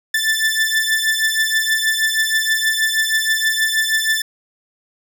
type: beating tone pair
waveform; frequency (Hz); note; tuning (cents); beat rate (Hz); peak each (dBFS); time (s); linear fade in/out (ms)
sawtooth; 1760 / 1766.3; A6 / A6; 0 / +6; 6.3; -15 / -15; 0.14-4.22; 5
effects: none